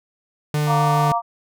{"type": "tone", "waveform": "45% pulse", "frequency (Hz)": 149.5, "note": "D3", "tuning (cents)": 31, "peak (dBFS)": -18, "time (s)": [0.54, 1.12], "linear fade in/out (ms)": 2}
{"type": "harmonic tone", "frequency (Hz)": 233.1, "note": "A#3", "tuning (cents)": 0, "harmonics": [3, 4, 5], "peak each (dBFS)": [-21, -22, -23], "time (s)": [0.66, 1.22], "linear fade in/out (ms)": 50}
{"effects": []}